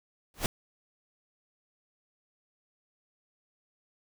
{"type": "noise with exponential growth", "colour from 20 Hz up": "pink", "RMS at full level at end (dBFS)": -24, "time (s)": [0.34, 0.46], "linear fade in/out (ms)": 1, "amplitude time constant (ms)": 25, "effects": []}